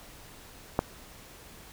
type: click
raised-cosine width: 1 ms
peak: -9 dBFS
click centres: 0.791 s
effects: pink hiss -50 dBFS RMS until 1.72 s